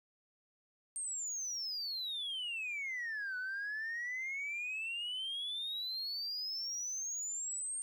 sine exponential two-way sweep, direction down then up, 8740 to 1480 to 8740 Hz, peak -35 dBFS, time 0.96-7.82 s, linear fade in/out 0 ms, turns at 3.37 s, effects tanh soft clip ceiling -35 dBFS + 12-bit

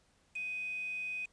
sine tone with quantisation, 2500 Hz, D#7, 8 cents sharp, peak -36 dBFS, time 0.35-1.26 s, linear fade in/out 10 ms, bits 8, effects pink hiss -70 dBFS RMS until 1.32 s + resampled to 22050 Hz

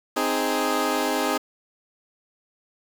15% pulse chord, Ab major, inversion first, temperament equal, 261.6 / 311.1 / 415.3 Hz, C4 / Eb4 / Ab4, 0 / 0 / 0 cents, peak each -20 dBFS, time 0.16-1.38 s, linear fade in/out 10 ms, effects 7-bit

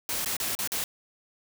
white noise with dropouts, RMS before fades -30 dBFS, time 0.09-0.84 s, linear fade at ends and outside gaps 1 ms, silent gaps 0.247-0.259 / 0.367-0.4 / 0.551-0.589 / 0.675-0.719 s, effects none

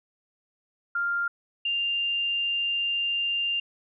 sine tone pair in turn, 1397 / 2794 Hz, F6 / F7, 0 / 0 cents, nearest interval octave, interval 1200 cents, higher second, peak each -24 dBFS, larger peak neither, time 0.95-1.28 / 1.65-3.6 s, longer second, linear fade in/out 5 ms, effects none

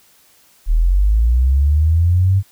sine linear sweep, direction up, 36.62 to 99 Hz, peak -10 dBFS, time 0.66-2.43 s, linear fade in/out 50 ms, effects white hiss -52 dBFS RMS until 2.51 s

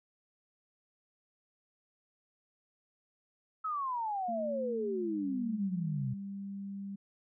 sine exponential sweep, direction down, 1309 to 123.47 Hz, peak -32 dBFS, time 3.64-6.14 s, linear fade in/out 10 ms
sine tone with pitch glide, 226.1 to 197.97 Hz, A3 to G3, +47 to +17 cents, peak -38 dBFS, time 4.28-6.96 s, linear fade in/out 10 ms, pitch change -230 cents, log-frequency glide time 4.9-5.25 s
effects none

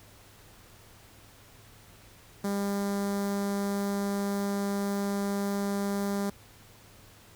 sawtooth tone with notch filter, 200.2 Hz, G3, 37 cents sharp, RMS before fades -30 dBFS, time 2.44-6.3 s, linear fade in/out 5 ms, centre 2700 Hz, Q 0.83, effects added 104 Hz sine -59 dBFS peak until 7.35 s + pink hiss -55 dBFS RMS until 7.35 s

